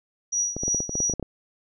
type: tone with tremolo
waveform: sine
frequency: 5800 Hz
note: F#8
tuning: 35 cents flat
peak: -20 dBFS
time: 0.32-1.14 s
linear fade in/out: 10 ms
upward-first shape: triangle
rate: 3.1 Hz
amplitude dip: 90%
type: clicks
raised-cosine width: 2 ms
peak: -17 dBFS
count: 12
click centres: 0.566 / 0.635 / 0.68 / 0.747 / 0.804 / 0.894 / 0.954 / 1.003 / 1.098 / 1.137 / 1.197 / 1.227 s
effects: none